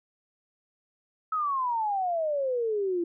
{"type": "exponential sweep", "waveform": "sine", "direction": "down", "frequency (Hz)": [1300, 336], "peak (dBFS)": -25, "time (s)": [1.32, 3.04], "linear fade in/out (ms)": 5, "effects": []}